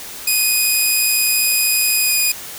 5% pulse tone with pitch glide, 2489 to 2470 Hz, D#7 to D#7, 0 to -13 cents, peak -5 dBFS, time 0.27-2.32 s, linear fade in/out 5 ms, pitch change -13 cents, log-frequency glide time 1.98-2.18 s, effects white hiss -32 dBFS RMS until 2.58 s

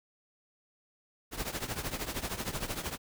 pink noise with tremolo, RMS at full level -33 dBFS, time 1.31-2.98 s, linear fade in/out 50 ms, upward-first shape triangle, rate 13 Hz, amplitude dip 85%, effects none

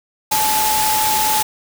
sine tone in noise, 862 Hz, A5, 36 cents flat, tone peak -17 dBFS, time 0.31-1.43 s, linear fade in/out 10 ms, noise white, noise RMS -19 dBFS, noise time 0.31-1.43 s, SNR -1 dB, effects none

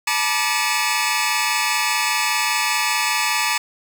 20% pulse tone cluster, 865 / 963 / 1179 / 2209 / 2570 Hz, A5 / B5 / D6 / C#7 / E7, -30 / -44 / +6 / -7 / -45 cents, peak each -20 dBFS, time 0.07-3.58 s, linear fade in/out 5 ms, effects none

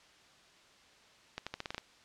accelerating click train, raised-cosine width 0.2 ms, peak -20 dBFS, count 8, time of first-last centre 1.38-1.781 s, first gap 86 ms, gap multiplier 0.86, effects white hiss -61 dBFS RMS until 2.04 s + low-pass 5000 Hz 12 dB/octave

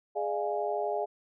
harmonic tone with a mistuned harmonic, 138.7 Hz, C#3, 1 cent sharp, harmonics 3 / 4 / 5 / 6, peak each -33 / -34 / -33 / -36 dBFS, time 0.15-1.06 s, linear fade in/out 20 ms, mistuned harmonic 4, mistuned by +140 cents, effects none

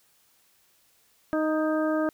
harmonic tone with a mistuned harmonic, 311.1 Hz, D#4, in tune, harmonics 1 / 2 / 3 / 4 / 5, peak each -25 / -27 / -39 / -34 / -36 dBFS, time 1.33-2.09 s, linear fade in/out 0 ms, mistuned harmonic 5, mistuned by +28 cents, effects white hiss -64 dBFS RMS until 2.13 s

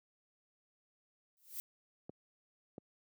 violet noise with exponential growth, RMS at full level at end -39 dBFS, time 1.37-1.6 s, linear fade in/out 0 ms, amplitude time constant 50 ms
clicks, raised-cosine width 2 ms, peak -31 / -32 dBFS, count 2, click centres 2.095 / 2.781 s
effects high-pass 150 Hz 12 dB/octave

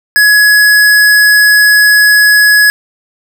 square tone, 1684 Hz, G#6, 24 cents sharp, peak -4 dBFS, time 0.16-2.7 s, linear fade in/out 0 ms, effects none

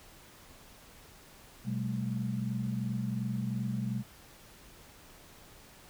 sine tone cluster, 125.3 / 192.4 / 215.2 Hz, B2 / G3 / A3, +25 / -32 / -38 cents, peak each -34 / -36 / -36 dBFS, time 1.64-4.04 s, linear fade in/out 50 ms, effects pink hiss -55 dBFS RMS until 5.89 s

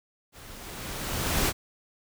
pink noise with level ramp, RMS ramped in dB -48 to -23 dBFS, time 0.32-1.53 s, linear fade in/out 50 ms, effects none

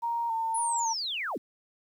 sine tone with vibrato, 918 Hz, A#5, 27 cents flat, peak -27 dBFS, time 0.02-0.94 s, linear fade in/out 20 ms, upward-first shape square, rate 1.8 Hz, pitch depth 31 cents each way
sine linear sweep, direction down, 10350 to 145.1 Hz, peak -30 dBFS, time 0.54-1.38 s, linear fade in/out 10 ms
effects 10-bit

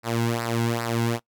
sawtooth tone with flanger, 116.54 Hz, A#2, in tune, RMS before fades -25 dBFS, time 0.03-1.2 s, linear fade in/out 50 ms, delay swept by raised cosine 0.3 to 1.7 ms, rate 2.5 Hz, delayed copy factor -0.75, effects noise-tail reverb RT60 0.1 s tail -22 dB re dry

